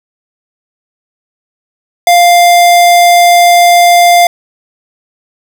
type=tone; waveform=square; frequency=698.5 Hz; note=F5; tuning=in tune; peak=-3 dBFS; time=2.07-4.27 s; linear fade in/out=2 ms; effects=none